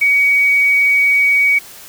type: tone with quantisation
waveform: sine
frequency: 2256 Hz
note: C#7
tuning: 30 cents sharp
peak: -9 dBFS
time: 0.01-1.59 s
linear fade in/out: 10 ms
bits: 6
effects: white hiss -37 dBFS RMS until 1.88 s